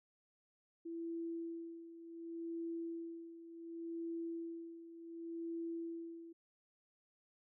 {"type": "tone with tremolo", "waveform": "sine", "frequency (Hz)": 333.5, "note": "E4", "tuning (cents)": 20, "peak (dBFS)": -39, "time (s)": [0.85, 6.33], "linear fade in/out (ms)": 10, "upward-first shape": "sine", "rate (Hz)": 0.68, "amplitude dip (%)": 75, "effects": []}